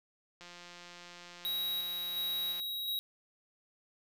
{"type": "click train", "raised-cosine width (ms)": 0.2, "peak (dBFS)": -33, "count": 384, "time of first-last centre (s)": [0.41, 2.599], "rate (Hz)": 175}
{"type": "tone with tremolo", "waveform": "square", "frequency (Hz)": 3833, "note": "A#7", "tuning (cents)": 47, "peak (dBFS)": -33, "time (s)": [1.45, 2.99], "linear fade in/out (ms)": 0, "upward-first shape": "square", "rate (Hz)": 1.4, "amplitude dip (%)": 30}
{"effects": []}